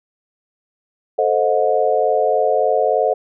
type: chord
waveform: sine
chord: A diminished seventh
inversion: none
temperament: equal with one note detuned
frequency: 440 / 523.3 / 622.3 / 721.8 Hz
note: A4 / C5 / Eb5 / Gb5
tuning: 0 / 0 / 0 / -43 cents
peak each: -19 dBFS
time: 1.18-3.14 s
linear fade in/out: 10 ms
effects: none